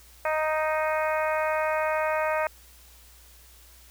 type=harmonic tone; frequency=311.1 Hz; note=D#4; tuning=in tune; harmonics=2 / 3 / 4 / 5 / 6 / 7 / 8; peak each=-26 / -30 / -32 / -34 / -36 / -37 / -38 dBFS; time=0.25-2.47 s; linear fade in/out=2 ms; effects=added 60 Hz sine -53 dBFS peak until 3.9 s + white hiss -54 dBFS RMS until 3.9 s